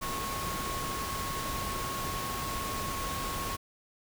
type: tone in noise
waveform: sine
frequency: 1094 Hz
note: C#6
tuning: 23 cents flat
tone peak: -36 dBFS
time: 0.01-3.57 s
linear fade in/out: 20 ms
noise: pink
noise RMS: -36 dBFS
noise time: 0.01-3.57 s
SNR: -3 dB
effects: none